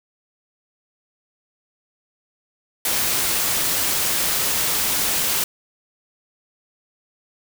white noise, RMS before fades -21 dBFS, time 2.85-5.44 s, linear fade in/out 2 ms, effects none

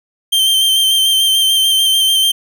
45% pulse tone with vibrato, 3136 Hz, G7, in tune, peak -10 dBFS, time 0.32-2.32 s, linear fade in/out 10 ms, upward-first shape square, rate 6.8 Hz, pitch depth 19 cents each way, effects none

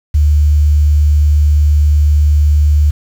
sine tone with quantisation, 74.3 Hz, D2, 21 cents sharp, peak -6 dBFS, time 0.14-2.91 s, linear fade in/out 10 ms, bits 6, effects none

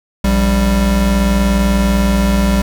square tone pair together, 58.69 / 196.5 Hz, A#1 / G3, +12 / +4 cents, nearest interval octave + major sixth, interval 2092 cents, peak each -14 dBFS, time 0.24-2.62 s, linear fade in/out 5 ms, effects 8-bit

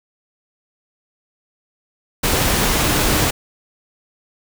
sine tone in noise, 306.6 Hz, D#4, 25 cents flat, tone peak -26 dBFS, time 2.84-3.25 s, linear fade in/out 10 ms, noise pink, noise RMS -17 dBFS, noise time 2.23-3.31 s, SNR -12 dB, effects none

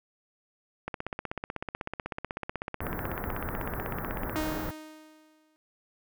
click train, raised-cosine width 0.5 ms, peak -18 dBFS, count 57, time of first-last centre 0.88-4.358 s, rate 16.1 Hz
pink band-stop noise, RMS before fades -35 dBFS, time 2.81-4.71 s, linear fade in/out 5 ms, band 1800 to 13000 Hz, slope 48 dB/octave
sawtooth tone with exponential decay, 310.5 Hz, D#4, 3 cents flat, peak -24 dBFS, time 4.36-5.56 s, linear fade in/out 0 ms, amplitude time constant 260 ms
effects none

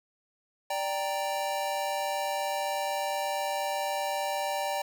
square chord, G minor, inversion second, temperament equal, 587.3 / 784 / 932.3 Hz, D5 / G5 / Bb5, 0 / 0 / 0 cents, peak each -34 / -33 / -36 dBFS, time 0.7-4.82 s, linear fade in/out 5 ms, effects 9-bit

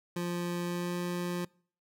25% pulse tone with pitch glide, 174.61 to 176.23 Hz, F3 to F3, 0 to +16 cents, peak -28 dBFS, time 0.16-1.45 s, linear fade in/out 5 ms, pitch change +16 cents, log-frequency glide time 0.65-0.97 s, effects noise-tail reverb RT60 0.5 s tail -25 dB re dry

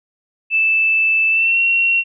sine tone with pitch glide, 2637 to 2732 Hz, E7 to F7, 0 to -39 cents, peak -12 dBFS, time 0.5-2.04 s, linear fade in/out 50 ms, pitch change +61 cents, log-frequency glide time 1.3-1.59 s, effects none

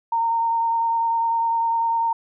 sine tone with vibrato, 919 Hz, A#5, 25 cents flat, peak -18 dBFS, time 0.12-2.13 s, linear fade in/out 5 ms, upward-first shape sine, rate 10 Hz, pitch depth 12 cents each way, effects none

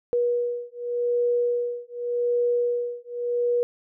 sine beating tone pair, 481.9 / 482.76 Hz, B4 / B4, -43 / -39 cents, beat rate 0.86 Hz, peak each -25 dBFS, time 0.13-3.63 s, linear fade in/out 0 ms, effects none

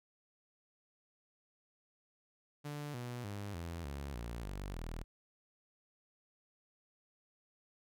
sawtooth tone with pitch steps, 146.83 / 122.05 / 101.45 / 84.33 / 70.1 / 58.27 / 48.44 / 40.26 Hz, D3 / B2 / G#2 / E2 / C#2 / A#1 / G1 / E1, 0 / -20 / -40 / +40 / +20 / 0 / -20 / -40 cents, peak -37 dBFS, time 2.64-5.04 s, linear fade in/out 20 ms, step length 300 ms, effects none

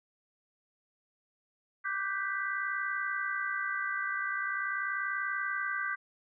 sine chord, G major seventh, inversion second, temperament equal with one note detuned, 1174.7 / 1507.6 / 1568 / 1975.5 Hz, D6 / F#6 / G6 / B6, 0 / +32 / 0 / 0 cents, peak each -37 / -39 / -34 / -38 dBFS, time 1.84-5.96 s, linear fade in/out 20 ms, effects none

